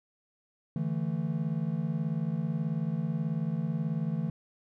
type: chord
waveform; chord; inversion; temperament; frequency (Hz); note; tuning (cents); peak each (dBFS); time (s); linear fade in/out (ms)
triangle; D suspended second; none; just; 146.83 / 165.19 / 220.2; D3 / E3 / A3; 0 / +4 / +2; -32 / -29 / -33; 0.76-4.3; 2
effects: none